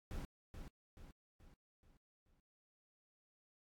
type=noise with echo; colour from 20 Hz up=brown; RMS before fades=-44 dBFS; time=0.11-0.25 s; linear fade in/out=0 ms; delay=430 ms; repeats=5; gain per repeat=-6 dB; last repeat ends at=2.4 s; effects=AAC 64 kbps